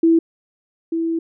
sine tone pair in turn, 329.6 / 329.6 Hz, E4 / E4, 0 / 0 cents, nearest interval unison, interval 0 cents, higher neither, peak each -10 / -18 dBFS, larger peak first, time 0.03-0.19 / 0.92-1.19 s, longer second, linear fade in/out 5 ms, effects none

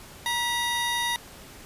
square tone cluster, 944 / 1954 / 3728 Hz, A#5 / B6 / A#7, +22 / -19 / -1 cents, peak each -30 dBFS, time 0.26-1.16 s, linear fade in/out 0 ms, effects pink hiss -46 dBFS RMS until 1.65 s + resampled to 32000 Hz

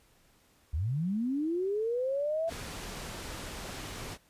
sine linear sweep, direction up, 65.41 to 672 Hz, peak -28 dBFS, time 0.73-2.5 s, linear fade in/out 10 ms
pink low-pass noise, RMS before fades -41 dBFS, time 2.47-4.18 s, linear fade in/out 50 ms, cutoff 9700 Hz, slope 12 dB/octave
effects pink hiss -65 dBFS RMS until 4.29 s + resampled to 32000 Hz

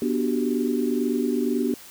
sine chord, G major seventh, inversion first, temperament equal with one note detuned, 244.7 / 293.7 / 370 / 392 Hz, B3 / D4 / F#4 / G4, -16 / 0 / 0 / 0 cents, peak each -24 / -27 / -29 / -28 dBFS, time 0.02-1.74 s, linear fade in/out 2 ms, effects white hiss -45 dBFS RMS until 1.9 s

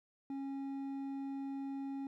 triangle tone with hard clipping, 273.8 Hz, C#4, 21 cents flat, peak -40 dBFS, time 0.3-2.07 s, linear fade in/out 2 ms, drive 9 dB, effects none

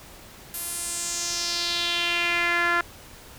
sawtooth tone with band-pass filter sweep, 345.2 Hz, F4, 20 cents flat, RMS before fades -26 dBFS, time 0.54-2.81 s, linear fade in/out 2 ms, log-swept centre 12000 to 1500 Hz, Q 2.9, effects pink hiss -46 dBFS RMS until 3.38 s

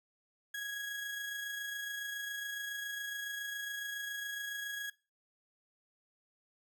35% pulse tone with amplitude modulation, 1657 Hz, G#6, 4 cents flat, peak -35 dBFS, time 0.54-4.9 s, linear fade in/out 5 ms, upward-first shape sine, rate 27.2 Hz, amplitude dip 35%, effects noise-tail reverb RT60 0.3 s tail -19 dB re dry

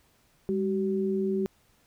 sine tone pair together, 201.4 / 380.8 Hz, G3 / F#4, +47 / +50 cents, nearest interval major seventh, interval 1103 cents, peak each -28 / -27 dBFS, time 0.49-1.46 s, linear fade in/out 0 ms, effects pink hiss -65 dBFS RMS until 1.86 s

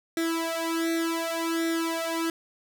sawtooth tone with flanger, 330 Hz, E4, 2 cents sharp, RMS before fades -28 dBFS, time 0.17-2.3 s, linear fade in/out 2 ms, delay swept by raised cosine 0.53 to 2.53 ms, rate 0.67 Hz, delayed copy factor +0.95, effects none

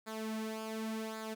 sawtooth tone with flanger, 220 Hz, A3, in tune, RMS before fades -40 dBFS, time 0.06-1.35 s, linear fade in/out 20 ms, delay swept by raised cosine 0.34 to 4.04 ms, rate 0.89 Hz, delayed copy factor -0.65, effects 12-bit

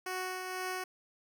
10% pulse tone with tremolo, 370 Hz, F#4, in tune, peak -26 dBFS, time 0.06-0.84 s, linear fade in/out 5 ms, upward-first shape triangle, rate 2 Hz, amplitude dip 40%, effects none

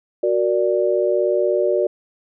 sine chord, Gb augmented, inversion none, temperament equal, 370 / 466.2 / 587.3 Hz, Gb4 / Bb4 / D5, 0 / 0 / 0 cents, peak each -19 / -22 / -19 dBFS, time 0.23-1.87 s, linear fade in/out 5 ms, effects none

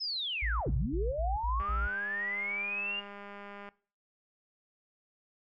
sine linear two-way sweep, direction down then up, 5274 to 55 to 2843 Hz, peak -32 dBFS, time 0-3.01 s, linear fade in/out 20 ms, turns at 0.72 s
sine tone bursts, 57.3 Hz, A#1, 29 cents flat, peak -30 dBFS, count 6, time 0.42-1.875 s, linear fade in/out 10 ms, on 190 ms, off 63 ms
sine tone with exponential decay, 135 Hz, C#3, 45 cents flat, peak -31 dBFS, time 0.66-1.72 s, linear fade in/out 5 ms, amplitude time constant 230 ms
click train, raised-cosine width 0.5 ms, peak -32 dBFS, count 423, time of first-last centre 1.6-3.689 s, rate 202 Hz
effects noise-tail reverb RT60 0.4 s tail -20 dB re dry

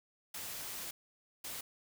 white noise bursts at uneven times, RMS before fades -43 dBFS, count 2, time 0.34-0.91 / 1.44-1.61 s, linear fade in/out 5 ms, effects none

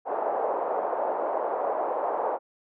pink band-pass noise, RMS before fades -28 dBFS, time 0.05-2.39 s, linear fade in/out 50 ms, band 510 to 880 Hz, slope 24 dB/octave, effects none

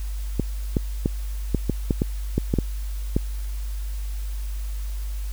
clicks, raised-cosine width 3 ms, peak -7 dBFS, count 11, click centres 0.397 / 0.768 / 1.059 / 1.547 / 1.697 / 1.908 / 2.019 / 2.38 / 2.539 / 2.587 / 3.165 s, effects added 50 Hz sine -26 dBFS peak until 5.32 s + white hiss -46 dBFS RMS until 5.32 s

